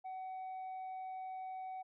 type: tone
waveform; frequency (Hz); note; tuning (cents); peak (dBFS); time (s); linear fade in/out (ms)
sine; 752; F#5; +28; -39; 0.04-1.83; 20
effects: tanh soft clip ceiling -41 dBFS